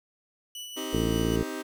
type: tone with tremolo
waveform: sawtooth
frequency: 2960 Hz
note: F#7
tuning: in tune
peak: -33 dBFS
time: 0.55-1.36 s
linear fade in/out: 2 ms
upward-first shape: sine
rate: 5.2 Hz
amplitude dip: 35%
type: chord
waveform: sawtooth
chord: C minor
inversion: none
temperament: just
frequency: 261.6 / 314 / 392.4 Hz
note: C4 / Eb4 / G4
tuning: 0 / +16 / +2 cents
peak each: -34 / -32 / -33 dBFS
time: 0.76-1.63 s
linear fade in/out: 20 ms
type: harmonic tone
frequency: 56.2 Hz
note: A1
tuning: 37 cents sharp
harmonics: 1 / 2 / 3 / 4 / 5 / 6 / 7 / 8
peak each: -32 / -32 / -32 / -32 / -32 / -32 / -32 / -32 dBFS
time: 0.93-1.43 s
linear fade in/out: 5 ms
effects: none